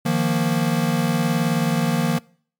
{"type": "chord", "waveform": "square", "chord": "Eb suspended second", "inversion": "none", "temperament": "equal", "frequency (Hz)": [155.56, 174.61, 233.1], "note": ["Eb3", "F3", "Bb3"], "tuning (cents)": [0, 0, 0], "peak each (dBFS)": -23, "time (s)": [0.05, 2.19], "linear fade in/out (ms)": 10, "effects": ["noise-tail reverb RT60 0.5 s tail -24 dB re dry", "MP3 96 kbps"]}